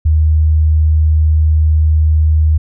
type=tone; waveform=sine; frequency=77.78 Hz; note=D#2; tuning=in tune; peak=-7 dBFS; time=0.05-2.58 s; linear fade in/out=10 ms; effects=none